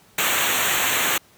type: noise with comb filter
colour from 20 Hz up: pink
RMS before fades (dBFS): -21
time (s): 0.18-1.18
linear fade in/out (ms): 5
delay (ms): 0.2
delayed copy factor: -0.95
effects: pink hiss -54 dBFS RMS until 1.37 s + high-pass 60 Hz 12 dB/octave